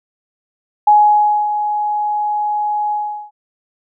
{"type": "tone with ADSR envelope", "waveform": "sine", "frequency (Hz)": 838, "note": "G#5", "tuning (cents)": 15, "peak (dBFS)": -5, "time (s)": [0.87, 3.31], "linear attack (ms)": 6, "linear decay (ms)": 600, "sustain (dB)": -10, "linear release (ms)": 390, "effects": []}